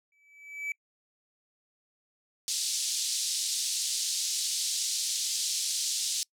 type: tone with exponential growth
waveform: triangle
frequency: 2300 Hz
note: D7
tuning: 37 cents flat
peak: -27 dBFS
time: 0.12-0.72 s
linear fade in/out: 2 ms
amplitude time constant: 130 ms
type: band-pass noise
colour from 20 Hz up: pink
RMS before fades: -31 dBFS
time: 2.48-6.23 s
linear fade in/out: 0 ms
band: 4000 to 9200 Hz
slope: 24 dB/octave
effects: noise-tail reverb RT60 0.1 s tail -26 dB re dry